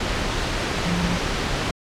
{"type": "tone in noise", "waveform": "sine", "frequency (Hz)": 174.61, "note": "F3", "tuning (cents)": 0, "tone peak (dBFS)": -23, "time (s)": [0.85, 1.16], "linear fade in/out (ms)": 5, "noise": "pink", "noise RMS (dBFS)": -24, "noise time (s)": [0, 1.71], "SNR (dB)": -2, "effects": ["low-pass 5000 Hz 12 dB/octave", "AAC 64 kbps"]}